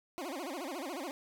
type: tone with vibrato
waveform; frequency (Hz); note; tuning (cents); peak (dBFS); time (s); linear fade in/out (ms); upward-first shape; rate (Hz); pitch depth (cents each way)
20% pulse; 311.1; D#4; 0; -33; 0.18-1.11; 0; sine; 14; 300
effects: none